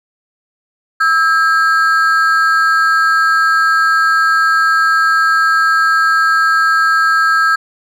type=ring-modulated tone; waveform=triangle; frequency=1462 Hz; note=F#6; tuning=21 cents flat; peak=-4 dBFS; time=1-7.56 s; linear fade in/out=10 ms; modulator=154 Hz; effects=none